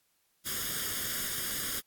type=noise with comb filter; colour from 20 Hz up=white; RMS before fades=-34 dBFS; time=0.45-1.81 s; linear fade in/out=20 ms; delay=0.59 ms; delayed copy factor=+0.75; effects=white hiss -73 dBFS RMS until 1.86 s + AAC 64 kbps